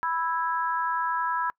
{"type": "harmonic tone", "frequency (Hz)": 329.6, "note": "E4", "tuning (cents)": 0, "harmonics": [3, 4, 5], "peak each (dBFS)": [-27, -30, -32], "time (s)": [0.03, 1.5], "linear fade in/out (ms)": 0, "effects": ["noise-tail reverb RT60 0.1 s tail -24 dB re dry"]}